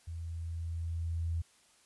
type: tone with level ramp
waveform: sine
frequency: 83.2 Hz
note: E2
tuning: 17 cents sharp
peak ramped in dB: -38 to -30 dBFS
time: 0.07-1.42 s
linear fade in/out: 10 ms
effects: white hiss -65 dBFS RMS until 1.85 s + resampled to 24000 Hz